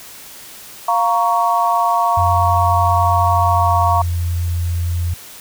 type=chord; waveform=sine; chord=Bb minor; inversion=second; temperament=equal with one note detuned; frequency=698.5 / 932.3 / 1115.8 Hz; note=F5 / Bb5 / Db6; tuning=0 / 0 / +11 cents; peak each=-17 dBFS; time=0.88-4.02 s; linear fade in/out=5 ms
type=tone with pitch glide; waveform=sine; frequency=89 to 86.07 Hz; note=F2 to F2; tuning=+33 to -25 cents; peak=-16 dBFS; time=2.17-5.14 s; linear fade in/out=5 ms; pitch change=-58 cents; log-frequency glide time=3.47-4.14 s
effects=white hiss -37 dBFS RMS until 5.4 s